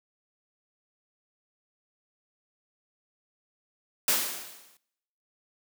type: noise with exponential decay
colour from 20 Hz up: white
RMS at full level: -22 dBFS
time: 4.08-4.77 s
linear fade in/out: 2 ms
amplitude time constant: 150 ms
effects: noise-tail reverb RT60 0.9 s tail -24 dB re dry + high-pass 200 Hz 12 dB/octave